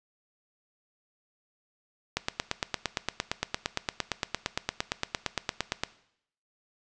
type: click train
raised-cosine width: 0.2 ms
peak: -9 dBFS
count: 33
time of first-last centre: 2.17-5.836 s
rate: 8.73 Hz
effects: noise-tail reverb RT60 0.7 s tail -17 dB re dry + resampled to 22050 Hz